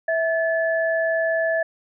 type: tone pair together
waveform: sine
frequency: 653.5 / 1728 Hz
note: E5 / A6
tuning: -15 / -32 cents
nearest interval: octave + perfect fourth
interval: 1683 cents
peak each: -20 / -24 dBFS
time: 0.08-1.63 s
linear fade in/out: 5 ms
effects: none